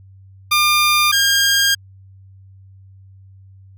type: tone pair in turn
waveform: 15% pulse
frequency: 1200 / 1612.5 Hz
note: D6 / G6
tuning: +37 / +48 cents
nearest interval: perfect fourth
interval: 511 cents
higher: second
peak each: -6 dBFS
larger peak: neither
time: 0.51-1.12 / 1.12-1.75 s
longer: second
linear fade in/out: 10 ms
effects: added 96 Hz sine -41 dBFS peak until 3.77 s